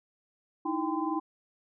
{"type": "tone cluster", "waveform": "sine", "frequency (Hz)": [308.2, 329.2, 793, 1023], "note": ["D#4", "E4", "G5", "C6"], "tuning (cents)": [-16, -2, 20, -39], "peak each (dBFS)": [-32, -33, -36, -34], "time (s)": [0.65, 1.2], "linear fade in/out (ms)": 10, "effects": []}